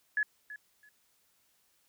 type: tone with echo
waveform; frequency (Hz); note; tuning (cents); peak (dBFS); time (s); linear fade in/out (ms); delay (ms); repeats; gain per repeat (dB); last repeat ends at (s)
sine; 1701; G#6; +41; -26; 0.17-0.23; 2; 330; 2; -15; 0.89
effects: white hiss -71 dBFS RMS until 1.88 s